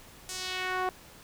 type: tone with band-pass filter sweep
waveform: sawtooth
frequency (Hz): 370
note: F#4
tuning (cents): 0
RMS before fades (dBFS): -33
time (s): 0.29-0.89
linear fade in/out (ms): 0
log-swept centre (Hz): 7700 to 860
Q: 1.4
effects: pink hiss -52 dBFS RMS until 1.23 s